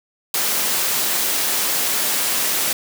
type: high-pass noise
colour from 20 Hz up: white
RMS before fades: -20 dBFS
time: 0.34-2.73 s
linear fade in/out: 2 ms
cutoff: 200 Hz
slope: 12 dB/octave
effects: none